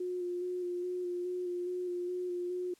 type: tone with vibrato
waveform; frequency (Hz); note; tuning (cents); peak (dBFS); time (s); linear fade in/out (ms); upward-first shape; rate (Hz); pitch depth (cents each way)
sine; 357.8; F4; +42; -33; 0-2.74; 5; square; 2.4; 17
effects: white hiss -66 dBFS RMS until 2.79 s + low-pass 11000 Hz 12 dB/octave